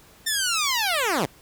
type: linear sweep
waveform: 10% pulse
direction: down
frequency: 1818 to 116.5 Hz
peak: -13 dBFS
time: 0.26-1.26 s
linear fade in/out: 10 ms
effects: pink hiss -52 dBFS RMS until 1.41 s